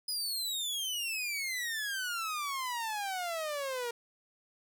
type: exponential sweep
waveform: sawtooth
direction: down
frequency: 5040 to 466.2 Hz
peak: -30 dBFS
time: 0.08-3.91 s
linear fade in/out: 5 ms
effects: none